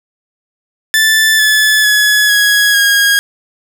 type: tone with pitch steps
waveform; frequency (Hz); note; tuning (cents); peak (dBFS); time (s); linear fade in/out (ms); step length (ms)
sawtooth; 1758 / 1726.8 / 1696.2 / 1666.1 / 1636.5; A6 / A6 / G#6 / G#6 / G#6; -2 / -33 / +36 / +5 / -26; -4; 0.94-3.19; 0; 450
effects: none